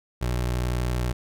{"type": "tone with vibrato", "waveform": "25% pulse", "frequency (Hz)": 61.1, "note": "B1", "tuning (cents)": -18, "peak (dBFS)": -20, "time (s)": [0.21, 1.13], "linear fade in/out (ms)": 10, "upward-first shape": "sine", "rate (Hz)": 12, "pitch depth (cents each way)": 19, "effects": []}